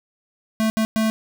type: tone bursts at uneven times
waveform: square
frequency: 220.1 Hz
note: A3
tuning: 1 cent sharp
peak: -18 dBFS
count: 3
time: 0.6-0.7 / 0.77-0.85 / 0.96-1.1 s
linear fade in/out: 0 ms
effects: none